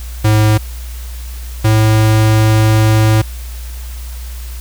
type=tone pair in turn; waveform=square; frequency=107.6 / 109.17 Hz; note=A2 / A2; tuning=-38 / -13 cents; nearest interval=unison; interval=25 cents; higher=second; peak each=-8 dBFS; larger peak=neither; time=0.24-0.58 / 1.64-3.22 s; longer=second; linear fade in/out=10 ms; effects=added 60 Hz sine -23 dBFS peak until 4.6 s + white hiss -36 dBFS RMS until 4.6 s